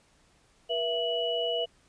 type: tone cluster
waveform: sine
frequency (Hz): 479.6 / 664 / 2942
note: A#4 / E5 / F#7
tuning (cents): +49 / +12 / -11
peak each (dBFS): -31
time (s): 0.69-1.66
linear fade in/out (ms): 20
effects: pink hiss -64 dBFS RMS until 1.88 s + resampled to 22050 Hz